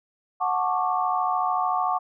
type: chord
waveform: sine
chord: D major seventh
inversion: first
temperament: just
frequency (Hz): 734.2 / 881 / 1101.2 / 1174.7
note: F#5 / A5 / C#6 / D6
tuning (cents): -14 / +2 / -12 / 0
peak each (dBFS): -25 / -29 / -27 / -28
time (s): 0.4-1.99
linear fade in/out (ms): 20
effects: none